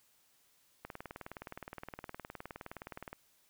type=click train; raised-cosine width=0.5 ms; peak=-28 dBFS; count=45; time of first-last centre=0.85-3.13 s; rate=19.3 Hz; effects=white hiss -70 dBFS RMS until 3.49 s